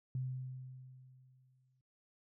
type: tone with exponential decay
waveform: sine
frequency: 129 Hz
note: C3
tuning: 24 cents flat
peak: -34 dBFS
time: 0.15-1.81 s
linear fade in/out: 2 ms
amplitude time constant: 360 ms
effects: noise-tail reverb RT60 0.3 s tail -25 dB re dry